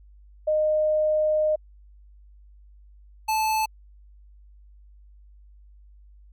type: tone pair in turn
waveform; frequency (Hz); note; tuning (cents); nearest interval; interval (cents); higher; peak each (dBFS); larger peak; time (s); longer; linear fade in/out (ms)
sine / square; 615 / 872; D#5 / A5; -20 / -16; tritone; 604; second; -19 / -22; first; 0.47-1.56 / 3.28-3.66; first; 10
effects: added 50 Hz sine -48 dBFS peak until 6.32 s + AAC 64 kbps